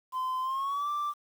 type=tone with pitch glide; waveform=sine; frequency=1029 to 1175.2 Hz; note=C6 to D6; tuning=-29 to +1 cents; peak=-26 dBFS; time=0.12-1.14 s; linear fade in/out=50 ms; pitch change=+230 cents; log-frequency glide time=0.41-0.89 s; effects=tanh soft clip ceiling -28 dBFS + 9-bit